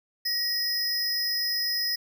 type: tone pair together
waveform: square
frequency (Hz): 1900 / 5084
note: A#6 / D#8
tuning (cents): +33 / +36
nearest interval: octave + perfect fourth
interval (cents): 1703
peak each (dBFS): -35 / -26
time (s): 0.25-1.96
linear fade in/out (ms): 10
effects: none